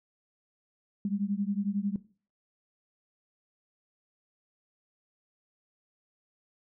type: beating tone pair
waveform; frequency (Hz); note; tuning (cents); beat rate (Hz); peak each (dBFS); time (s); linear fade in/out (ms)
sine; 196.8 / 207.8; G3 / G#3; +7 / +1; 11; -31; 1.05-1.96; 2
effects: noise-tail reverb RT60 0.4 s tail -18 dB re dry